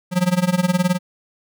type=tone with tremolo; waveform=square; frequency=180 Hz; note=F#3; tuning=47 cents flat; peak=-13 dBFS; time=0.11-0.99 s; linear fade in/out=50 ms; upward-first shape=sine; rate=19 Hz; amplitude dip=90%; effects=none